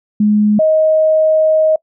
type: tone pair in turn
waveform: sine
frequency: 210 / 627.9 Hz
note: G#3 / D#5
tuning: +19 / +16 cents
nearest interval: octave + perfect fifth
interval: 1897 cents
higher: second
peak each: -8 dBFS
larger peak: neither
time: 0.2-0.59 / 0.59-1.76 s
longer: second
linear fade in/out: 5 ms
effects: noise-tail reverb RT60 0.1 s tail -24 dB re dry